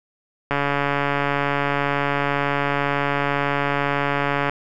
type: click train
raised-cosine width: 0.5 ms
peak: -6 dBFS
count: 567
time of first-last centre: 0.51-4.496 s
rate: 142 Hz
effects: none